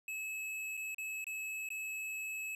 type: tone with dropouts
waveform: square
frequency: 2588 Hz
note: E7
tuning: 32 cents flat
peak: -39 dBFS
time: 0.08-2.55 s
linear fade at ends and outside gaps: 2 ms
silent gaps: 0.77-0.774 / 0.946-0.982 / 1.243-1.267 / 1.689-1.703 s
effects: resampled to 32000 Hz